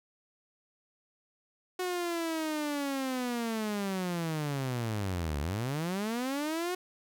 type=linear two-way sweep; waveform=sawtooth; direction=down then up; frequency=368.1 to 69.3 to 368.1 Hz; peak=-27 dBFS; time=1.79-6.75 s; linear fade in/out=5 ms; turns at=5.4 s; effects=none